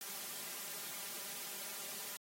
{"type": "noise with comb filter", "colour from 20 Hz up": "white", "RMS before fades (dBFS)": -45, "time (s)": [0.01, 2.17], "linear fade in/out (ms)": 2, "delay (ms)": 5, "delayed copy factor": 0.8, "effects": ["high-pass 150 Hz 12 dB/octave", "AAC 48 kbps"]}